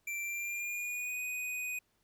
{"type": "tone with pitch glide", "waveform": "square", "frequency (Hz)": [2350, 2490], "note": ["D7", "D#7"], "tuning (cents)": [1, 1], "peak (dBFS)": -36, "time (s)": [0.07, 1.79], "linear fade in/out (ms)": 5, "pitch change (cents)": 100, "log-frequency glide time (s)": [0.22, 1.21], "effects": ["pink hiss -75 dBFS RMS until 2.03 s"]}